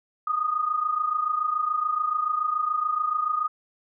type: tone pair together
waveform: sine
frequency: 1215 / 1242 Hz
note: D#6 / D#6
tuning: -42 / -3 cents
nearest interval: unison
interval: 39 cents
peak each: -28 / -24 dBFS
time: 0.27-3.48 s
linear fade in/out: 5 ms
effects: none